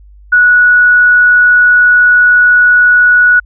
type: tone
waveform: sine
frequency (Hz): 1467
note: F#6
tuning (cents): -15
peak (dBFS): -3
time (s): 0.32-3.4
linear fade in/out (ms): 10
effects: added 50 Hz sine -35 dBFS peak until 3.45 s